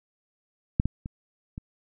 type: clicks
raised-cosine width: 5 ms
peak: -8 / -12 / -22 / -23 dBFS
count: 4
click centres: 0.799 / 0.856 / 1.059 / 1.579 s
effects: none